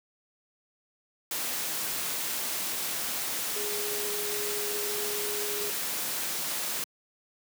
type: tone in noise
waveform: sine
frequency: 415.3 Hz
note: G#4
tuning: in tune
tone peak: -35 dBFS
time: 3.56-5.7 s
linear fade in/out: 2 ms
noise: white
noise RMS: -32 dBFS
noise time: 1.31-6.84 s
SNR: -6 dB
effects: high-pass 150 Hz 12 dB/octave